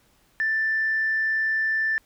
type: tone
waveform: sine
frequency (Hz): 1769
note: A6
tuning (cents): +9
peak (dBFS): -20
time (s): 0.4-1.98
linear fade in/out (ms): 0
effects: tanh soft clip ceiling -16 dBFS + pink hiss -62 dBFS RMS until 2.05 s